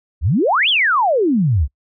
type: exponential two-way sweep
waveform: sine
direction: up then down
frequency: 61.74 to 3523 to 61.74 Hz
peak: -12 dBFS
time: 0.21-1.68 s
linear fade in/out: 50 ms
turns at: 0.69 s
effects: noise-tail reverb RT60 0.1 s tail -26 dB re dry